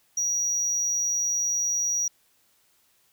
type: tone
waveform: sine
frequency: 5770 Hz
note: F#8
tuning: 44 cents flat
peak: -21 dBFS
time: 0.17-2.08 s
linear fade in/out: 5 ms
effects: tanh soft clip ceiling -21 dBFS + white hiss -65 dBFS RMS until 3.12 s